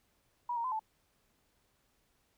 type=tone with pitch steps; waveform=sine; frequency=965 / 931 / 1021 / 875 Hz; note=B5 / A#5 / C6 / A5; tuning=-40 / -2 / -43 / -10 cents; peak=-32 dBFS; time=0.49-0.794 s; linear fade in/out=5 ms; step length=76 ms; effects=pink hiss -74 dBFS RMS until 2.37 s